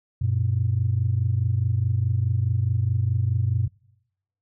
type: tone pair together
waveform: sine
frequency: 95.24 / 120 Hz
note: G2 / B2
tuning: -49 / -49 cents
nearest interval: major third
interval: 400 cents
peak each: -22 dBFS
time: 0.21-3.68 s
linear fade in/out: 10 ms
effects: noise-tail reverb RT60 0.9 s tail -26 dB re dry + tanh soft clip ceiling -12 dBFS